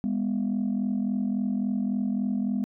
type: tone pair together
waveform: sine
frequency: 203.9 / 247.5 Hz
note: G#3 / B3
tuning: -32 / +4 cents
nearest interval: minor third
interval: 336 cents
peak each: -25 / -26 dBFS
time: 0.04-2.64 s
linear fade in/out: 0 ms
effects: tanh soft clip ceiling -20 dBFS